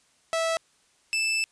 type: tone pair in turn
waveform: sawtooth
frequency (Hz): 655 / 2638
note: E5 / E7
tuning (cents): -11 / +1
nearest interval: 2 octaves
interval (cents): 2412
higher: second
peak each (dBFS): -20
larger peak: neither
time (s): 0.33-0.57 / 1.13-1.44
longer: second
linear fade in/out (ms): 0
effects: white hiss -64 dBFS RMS until 1.51 s + resampled to 22050 Hz